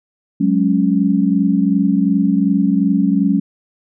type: chord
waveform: sine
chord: F# suspended second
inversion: none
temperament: equal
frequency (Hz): 185 / 207.7 / 277.2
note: F#3 / G#3 / C#4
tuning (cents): 0 / 0 / 0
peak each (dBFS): -16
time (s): 0.4-3.4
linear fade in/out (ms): 10
effects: none